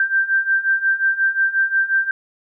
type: beating tone pair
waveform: sine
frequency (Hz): 1568 / 1573.6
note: G6 / G6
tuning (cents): 0 / +6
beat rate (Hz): 5.6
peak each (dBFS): -20 / -17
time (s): 0-2.11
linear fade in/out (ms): 2
effects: none